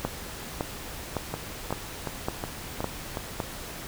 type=two click trains; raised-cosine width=1 ms; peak=-13 / -16 dBFS; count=7 / 6; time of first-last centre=0.05-3.402 / 1.34-3.172 s; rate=1.79 / 2.73 Hz; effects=pink hiss -39 dBFS RMS until 3.87 s